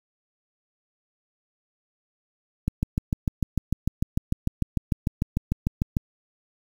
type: click train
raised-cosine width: 5 ms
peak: -10 dBFS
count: 23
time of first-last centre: 2.68-5.968 s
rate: 6.69 Hz
effects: 7-bit